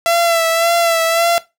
sawtooth tone with vibrato, 670 Hz, E5, 28 cents sharp, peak -8 dBFS, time 0.06-1.38 s, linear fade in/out 0 ms, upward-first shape sine, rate 1.8 Hz, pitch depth 36 cents each way, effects noise-tail reverb RT60 0.2 s tail -17 dB re dry

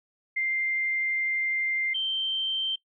sine tone pair in turn, 2096 / 3127 Hz, C7 / G7, +2 / -5 cents, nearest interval perfect fifth, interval 693 cents, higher second, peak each -25 dBFS, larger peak neither, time 0.36-1.94 / 1.94-2.76 s, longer first, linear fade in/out 10 ms, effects noise-tail reverb RT60 0.1 s tail -19 dB re dry

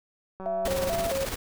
click train, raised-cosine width 1 ms, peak -26 dBFS, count 127, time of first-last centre 0.4-1.067 s, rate 189 Hz
sine tone with vibrato, 604 Hz, D5, 48 cents sharp, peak -26 dBFS, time 0.46-1.25 s, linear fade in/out 0 ms, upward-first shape square, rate 2.3 Hz, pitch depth 190 cents each way
pink noise with tremolo, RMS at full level -31 dBFS, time 0.65-1.36 s, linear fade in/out 5 ms, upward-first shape square, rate 18 Hz, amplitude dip 50%
effects none

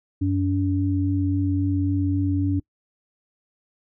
sine tone pair together, 93.8 / 285.1 Hz, F#2 / C#4, +24 / +49 cents, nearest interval octave + perfect fifth, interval 1925 cents, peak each -22 / -22 dBFS, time 0.21-2.6 s, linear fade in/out 10 ms, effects noise-tail reverb RT60 0.1 s tail -24 dB re dry

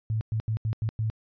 sine tone bursts at uneven times, 110 Hz, A2, in tune, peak -24 dBFS, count 6, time 0.1-0.21 / 0.32-0.4 / 0.48-0.57 / 0.65-0.73 / 0.82-0.89 / 0.99-1.1 s, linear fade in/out 0 ms, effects resampled to 11025 Hz

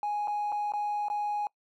triangle tone with dropouts, 830.6 Hz, G#5, in tune, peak -25 dBFS, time 0.03-1.47 s, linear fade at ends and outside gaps 1 ms, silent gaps 0.274-0.28 / 0.52-0.524 / 0.721-0.736 / 1.084-1.1 s, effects noise-tail reverb RT60 0.1 s tail -26 dB re dry + tanh soft clip ceiling -24 dBFS

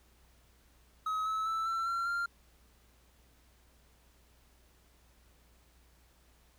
triangle tone with pitch steps, 1275 / 1297.3 / 1320 / 1343 / 1366.5 / 1390.4 Hz, D#6 / E6 / E6 / E6 / F6 / F6, +42 / -28 / +2 / +32 / -38 / -8 cents, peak -29 dBFS, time 1.06-2.26 s, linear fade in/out 5 ms, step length 200 ms, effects added 60 Hz sine -64 dBFS peak until 6.58 s + pink hiss -67 dBFS RMS until 6.58 s

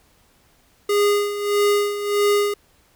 square tone with tremolo, 410.1 Hz, G#4, 22 cents flat, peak -15 dBFS, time 0.89-2.54 s, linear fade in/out 5 ms, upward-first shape sine, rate 1.6 Hz, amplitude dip 70%, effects pink hiss -58 dBFS RMS until 2.95 s

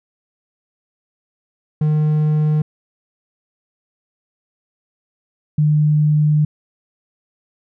triangle / sine tone pair in turn, 152.6 / 150.85 Hz, D#3 / D3, -33 / +47 cents, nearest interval unison, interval 20 cents, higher first, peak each -11 dBFS, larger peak neither, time 1.81-2.62 / 5.58-6.45 s, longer second, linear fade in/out 5 ms, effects none

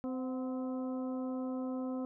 harmonic tone with a mistuned harmonic, 258 Hz, C4, 24 cents flat, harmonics 1 / 2 / 3 / 4 / 5, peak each -35 / -42 / -50 / -52 / -54 dBFS, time 0.04-2.05 s, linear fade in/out 0 ms, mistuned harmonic 3, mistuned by -63 cents, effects none

